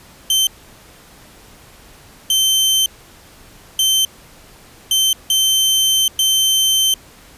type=tone bursts at uneven times; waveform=sawtooth; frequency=3100 Hz; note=G7; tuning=20 cents flat; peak=-9 dBFS; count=6; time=0.3-0.47 / 2.3-2.86 / 3.79-4.05 / 4.91-5.13 / 5.3-6.08 / 6.19-6.94 s; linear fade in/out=2 ms; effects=pink hiss -44 dBFS RMS until 7.37 s + resampled to 32000 Hz